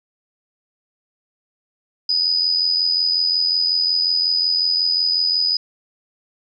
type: tone with amplitude modulation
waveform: sine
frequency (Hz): 4976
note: D#8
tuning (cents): -1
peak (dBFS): -13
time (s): 2.09-5.57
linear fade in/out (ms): 5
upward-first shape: sine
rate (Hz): 85.5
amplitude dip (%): 55
effects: none